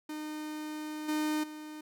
45% pulse tone with level steps, 305.7 Hz, D#4, 30 cents flat, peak -37 / -29 / -42 dBFS, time 0.09-1.81 s, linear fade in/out 5 ms, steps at 1.08 / 1.43 s, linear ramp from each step 10 ms, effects none

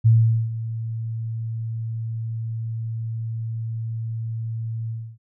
sine tone with ADSR envelope, 113.2 Hz, A2, 50 cents sharp, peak -10 dBFS, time 0.04-5.18 s, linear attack 24 ms, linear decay 430 ms, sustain -15 dB, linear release 280 ms, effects none

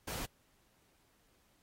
pink noise, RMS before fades -41 dBFS, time 0.07-0.26 s, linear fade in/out 10 ms, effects pink hiss -72 dBFS RMS until 1.62 s + AAC 48 kbps

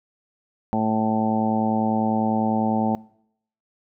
harmonic tone, 110 Hz, A2, in tune, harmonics 1 / 2 / 3 / 4 / 5 / 6 / 7 / 8, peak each -32 / -22 / -32 / -34 / -31 / -32 / -26 / -29 dBFS, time 0.73-2.95 s, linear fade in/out 0 ms, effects noise-tail reverb RT60 0.7 s tail -23 dB re dry

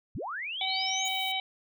sine linear sweep, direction up, 41.5 to 6890 Hz, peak -33 dBFS, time 0.15-1.08 s, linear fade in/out 0 ms
harmonic tone, 762 Hz, G5, 49 cents flat, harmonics 1 / 3 / 4 / 5, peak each -34 / -34 / -34 / -34 dBFS, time 0.61-1.4 s, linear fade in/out 2 ms
violet noise, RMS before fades -44 dBFS, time 1.05-1.32 s, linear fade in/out 5 ms
effects none

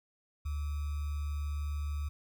sine tone with sample-and-hold, 73.42 Hz, D2, in tune, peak -32 dBFS, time 0.45-2.09 s, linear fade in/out 10 ms, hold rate 1225 Hz, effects none

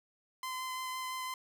sawtooth tone with vibrato, 1029 Hz, C6, 29 cents flat, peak -33 dBFS, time 0.43-1.34 s, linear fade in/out 2 ms, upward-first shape sine, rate 5.9 Hz, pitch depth 10 cents each way, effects none

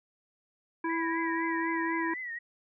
harmonic tone, 329.8 Hz, E4, 1 cent sharp, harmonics 1 / 3 / 5 / 7, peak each -31 / -33 / -37 / -44 dBFS, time 0.84-2.14 s, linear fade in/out 5 ms
sine tone with vibrato, 1937 Hz, B6, 34 cents flat, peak -35 dBFS, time 0.89-2.39 s, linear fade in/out 10 ms, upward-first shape triangle, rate 4 Hz, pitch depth 110 cents each way
effects none

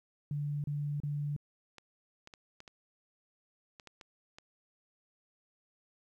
sine tone bursts, 145.8 Hz, D3, 12 cents flat, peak -32 dBFS, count 3, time 0.31-1.364 s, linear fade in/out 2 ms, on 330 ms, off 32 ms
clicks, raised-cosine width 0.2 ms, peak -32 dBFS, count 9, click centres 1.783 / 2.274 / 2.338 / 2.604 / 2.678 / 3.798 / 3.873 / 4.012 / 4.385 s
effects 12-bit

